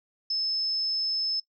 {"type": "tone", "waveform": "sine", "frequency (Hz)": 5230, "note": "E8", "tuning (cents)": -15, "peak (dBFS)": -25, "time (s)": [0.3, 1.4], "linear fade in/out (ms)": 5, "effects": ["noise-tail reverb RT60 0.1 s tail -18 dB re dry"]}